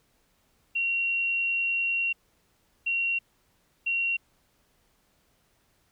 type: tone bursts at uneven times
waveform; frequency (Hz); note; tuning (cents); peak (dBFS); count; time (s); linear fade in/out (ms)
sine; 2745; F7; -31; -24; 3; 0.75-2.13 / 2.86-3.19 / 3.86-4.17; 10
effects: pink hiss -68 dBFS RMS until 5.91 s